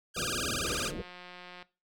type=tone with vibrato; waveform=10% pulse; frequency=1396.9 Hz; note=F6; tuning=in tune; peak=-23 dBFS; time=0.14-0.92 s; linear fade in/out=50 ms; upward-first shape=sine; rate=19 Hz; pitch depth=290 cents each way
type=low-pass noise; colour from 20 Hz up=white; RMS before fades=-38 dBFS; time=0.16-1.02 s; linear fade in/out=5 ms; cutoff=590 Hz; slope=48 dB/octave
type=click train; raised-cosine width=0.3 ms; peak=-31 dBFS; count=174; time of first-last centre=0.66-1.626 s; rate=179 Hz
effects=noise-tail reverb RT60 0.3 s tail -19 dB re dry